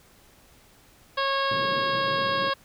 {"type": "harmonic tone", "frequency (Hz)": 547, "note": "C#5", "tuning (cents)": -23, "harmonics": [1, 2, 3, 4, 5, 6, 7, 8, 9], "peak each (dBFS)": [-29, -26, -30, -41, -37, -34, -37, -39, -39], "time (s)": [1.17, 2.54], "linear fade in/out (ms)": 10}
{"type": "band-pass noise", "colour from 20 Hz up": "pink", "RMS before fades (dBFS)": -37, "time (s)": [1.51, 2.5], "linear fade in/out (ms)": 5, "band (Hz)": [110, 580], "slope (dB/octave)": 96}
{"effects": ["pink hiss -56 dBFS RMS until 2.64 s"]}